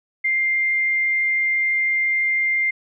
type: tone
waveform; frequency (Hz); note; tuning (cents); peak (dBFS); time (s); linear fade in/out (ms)
sine; 2102; C7; +7; -17; 0.24-2.71; 10
effects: none